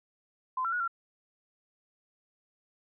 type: tone with pitch steps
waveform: sine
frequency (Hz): 1028 / 1354 / 1454 / 1368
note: C6 / E6 / F#6 / F6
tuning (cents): -31 / +46 / -31 / -36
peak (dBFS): -28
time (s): 0.57-0.878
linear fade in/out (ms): 5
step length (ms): 77
effects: none